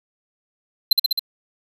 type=tone with echo; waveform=square; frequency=4089 Hz; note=C8; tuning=41 cents flat; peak=-10 dBFS; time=0.91-0.93 s; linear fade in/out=5 ms; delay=66 ms; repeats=4; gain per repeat=-2 dB; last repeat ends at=1.194 s; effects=none